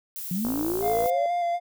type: noise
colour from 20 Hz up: violet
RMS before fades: -35 dBFS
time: 0.16-1.1 s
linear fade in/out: 0 ms
type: linear sweep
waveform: sine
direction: up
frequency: 170.2 to 589 Hz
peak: -25 dBFS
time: 0.31-1.26 s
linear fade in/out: 2 ms
type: click train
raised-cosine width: 1 ms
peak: -20 dBFS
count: 35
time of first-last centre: 0.45-1.059 s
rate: 55.8 Hz
type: tone with vibrato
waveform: triangle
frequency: 695 Hz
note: F5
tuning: 9 cents flat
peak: -21 dBFS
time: 0.81-1.6 s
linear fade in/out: 50 ms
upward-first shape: square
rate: 4.1 Hz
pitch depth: 16 cents each way
effects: none